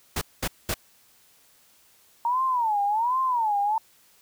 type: noise bursts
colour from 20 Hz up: pink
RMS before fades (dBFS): -27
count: 3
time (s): 0.16-0.742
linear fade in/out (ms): 5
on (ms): 54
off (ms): 210
type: tone with vibrato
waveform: sine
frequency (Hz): 920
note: A#5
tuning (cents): -23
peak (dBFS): -21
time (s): 2.25-3.78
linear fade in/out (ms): 2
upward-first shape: sine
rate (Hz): 1.3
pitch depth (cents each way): 230
effects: white hiss -59 dBFS RMS until 4.21 s